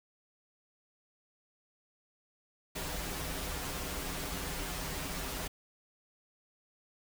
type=noise with comb filter; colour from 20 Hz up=pink; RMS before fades=-38 dBFS; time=2.75-5.48 s; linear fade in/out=10 ms; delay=8.9 ms; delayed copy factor=-0.9; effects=none